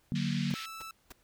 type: chord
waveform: sine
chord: D augmented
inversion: none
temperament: equal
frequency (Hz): 146.83 / 185 / 233.1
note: D3 / F#3 / A#3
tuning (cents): 0 / 0 / 0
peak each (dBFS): -33 / -33 / -34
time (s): 0.12-0.54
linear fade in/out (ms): 0
type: band-pass noise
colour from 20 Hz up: white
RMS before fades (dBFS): -43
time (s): 0.15-0.66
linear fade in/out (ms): 5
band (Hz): 1700 to 4500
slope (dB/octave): 24
type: noise bursts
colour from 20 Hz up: pink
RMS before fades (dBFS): -46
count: 3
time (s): 0.5-1.123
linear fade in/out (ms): 5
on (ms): 21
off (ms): 280
type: tone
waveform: sawtooth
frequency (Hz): 1318.5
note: E6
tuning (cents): 0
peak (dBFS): -38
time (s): 0.55-0.91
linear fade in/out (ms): 2
effects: pink hiss -69 dBFS RMS until 1.23 s